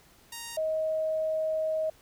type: tone pair in turn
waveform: 5% pulse / sine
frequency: 932.3 / 630.9 Hz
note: A#5 / D#5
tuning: 0 / +24 cents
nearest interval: perfect fifth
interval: 676 cents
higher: first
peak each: -26 dBFS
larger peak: neither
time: 0.32-0.57 / 0.57-1.9 s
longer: second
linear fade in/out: 5 ms
effects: pink hiss -59 dBFS RMS until 2.01 s